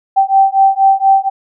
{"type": "beating tone pair", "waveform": "sine", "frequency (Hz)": [776, 780.2], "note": ["G5", "G5"], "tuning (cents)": [-18, -8], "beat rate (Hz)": 4.2, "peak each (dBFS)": -10, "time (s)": [0.16, 1.3], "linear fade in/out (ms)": 20, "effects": []}